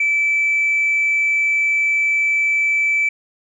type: tone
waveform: sine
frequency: 2316 Hz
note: D7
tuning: 25 cents flat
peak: -13 dBFS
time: 0-3.09 s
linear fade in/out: 5 ms
effects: tanh soft clip ceiling -11 dBFS